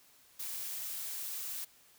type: noise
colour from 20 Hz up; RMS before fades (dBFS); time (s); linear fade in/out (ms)
blue; -40; 0.39-1.65; 10
effects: white hiss -63 dBFS RMS until 1.98 s